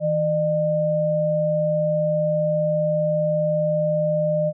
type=tone pair together; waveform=sine; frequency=160.24 / 605 Hz; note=E3 / D#5; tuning=-49 / -49 cents; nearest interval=octave + major seventh; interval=2300 cents; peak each=-24 / -19 dBFS; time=0-4.53 s; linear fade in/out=50 ms; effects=none